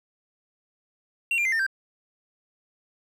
triangle tone with pitch steps, 2744 / 2389 / 2080 / 1810.4 / 1576 Hz, F7 / D7 / C7 / A6 / G6, -31 / +29 / -11 / +49 / +9 cents, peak -20 dBFS, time 1.31-1.665 s, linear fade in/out 2 ms, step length 71 ms, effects none

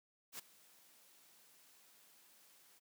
white noise with ADSR envelope, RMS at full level -45 dBFS, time 0.32-2.8 s, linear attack 70 ms, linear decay 9 ms, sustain -21 dB, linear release 26 ms, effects high-pass 150 Hz 12 dB/octave

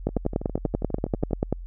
two click trains, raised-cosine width 2 ms, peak -9 / -19 dBFS, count 16 / 16, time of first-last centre 0.07-1.526 / 0.09-1.31 s, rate 10.3 / 12.3 Hz, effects added 43 Hz sine -34 dBFS peak until 1.66 s

